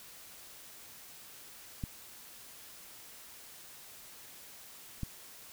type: clicks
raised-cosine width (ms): 5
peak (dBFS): -23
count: 2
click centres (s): 1.838 / 5.033
effects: white hiss -52 dBFS RMS until 5.52 s